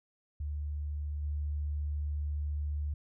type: tone with level steps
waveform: sine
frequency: 73.8 Hz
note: D2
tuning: 9 cents sharp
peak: -33 / -31 dBFS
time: 0.4-2.94 s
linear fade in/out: 5 ms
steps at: 1.22 s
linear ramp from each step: 20 ms
effects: none